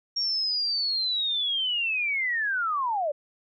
sine linear sweep, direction down, 5588 to 554.4 Hz, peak -24 dBFS, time 0.16-3.12 s, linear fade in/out 10 ms, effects none

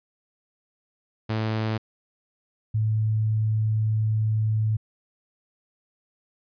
sawtooth / sine tone pair in turn, 110 / 108.93 Hz, A2 / A2, 0 / -17 cents, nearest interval unison, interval 17 cents, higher first, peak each -20 dBFS, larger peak neither, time 1.29-1.78 / 2.74-4.77 s, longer second, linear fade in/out 10 ms, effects resampled to 11025 Hz

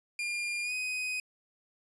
40% pulse tone with pitch glide, 2408 to 2503 Hz, D7 to D#7, +43 to +10 cents, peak -31 dBFS, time 0.19-1.2 s, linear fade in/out 2 ms, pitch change +67 cents, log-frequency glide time 0.63-0.73 s, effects resampled to 22050 Hz

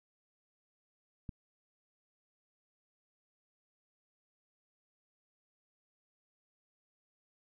click, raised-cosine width 5 ms, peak -29 dBFS, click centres 1.292 s, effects none

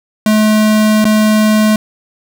square tone with dropouts, 214.8 Hz, A3, 41 cents flat, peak -8 dBFS, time 0.26-1.76 s, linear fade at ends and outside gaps 2 ms, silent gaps 1.044-1.052 s, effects none

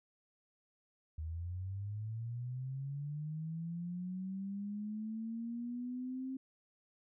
sine linear sweep, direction up, 77 to 265.4 Hz, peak -38 dBFS, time 1.18-6.37 s, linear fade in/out 5 ms, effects none

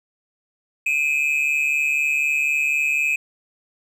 triangle tone pair together, 2416 / 2560 Hz, D7 / D#7, +48 / +49 cents, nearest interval minor second, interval 101 cents, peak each -21 / -18 dBFS, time 0.86-3.16 s, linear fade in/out 5 ms, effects none

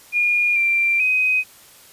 sine tone with pitch steps, 2427 / 2364 / 2514 Hz, D#7 / D7 / D#7, -44 / +11 / +17 cents, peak -15 dBFS, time 0.12-1.44 s, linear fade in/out 50 ms, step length 440 ms, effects white hiss -47 dBFS RMS until 1.92 s + resampled to 32000 Hz

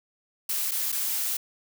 blue noise with dropouts, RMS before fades -28 dBFS, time 0.49-1.37 s, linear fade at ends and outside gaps 5 ms, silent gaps 0.712-0.716 / 0.92-0.924 s, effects none

